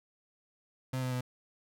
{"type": "tone with pitch steps", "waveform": "35% pulse", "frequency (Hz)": [129.7, 127.62, 125.57], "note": ["C3", "C3", "B2"], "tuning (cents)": [-15, -43, 29], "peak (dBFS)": -30, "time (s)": [0.93, 1.209], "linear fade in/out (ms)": 5, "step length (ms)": 93, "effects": []}